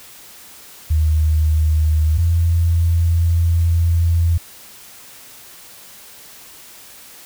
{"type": "tone pair in turn", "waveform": "sine", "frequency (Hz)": [77.78, 84.17], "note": ["D#2", "E2"], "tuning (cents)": [0, 37], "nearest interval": "minor second", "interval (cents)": 137, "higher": "second", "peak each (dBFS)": -12, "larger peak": "neither", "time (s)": [[0.9, 2.18], [2.18, 4.38]], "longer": "second", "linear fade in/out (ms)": 10, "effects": ["white hiss -41 dBFS RMS until 7.25 s"]}